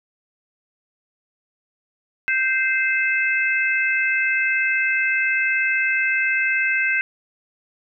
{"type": "harmonic tone", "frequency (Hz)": 521, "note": "C5", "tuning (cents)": -7, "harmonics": [3, 4, 5], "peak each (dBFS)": [-21, -22, -23], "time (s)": [2.28, 7.01], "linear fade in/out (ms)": 0, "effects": []}